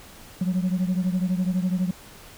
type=beating tone pair; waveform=sine; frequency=180 / 192 Hz; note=F#3 / G3; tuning=-47 / -36 cents; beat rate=12 Hz; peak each=-21 / -24 dBFS; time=0.41-1.91 s; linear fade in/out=5 ms; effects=tanh soft clip ceiling -18 dBFS + pink hiss -46 dBFS RMS until 2.37 s